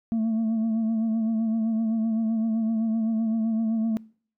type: tone with vibrato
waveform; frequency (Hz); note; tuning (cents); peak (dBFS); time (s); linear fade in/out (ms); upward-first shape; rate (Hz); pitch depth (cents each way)
sine; 223.4; A3; +27; -19; 0.12-3.97; 0; sine; 7.8; 39
effects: noise-tail reverb RT60 0.5 s tail -26 dB re dry + tanh soft clip ceiling -21 dBFS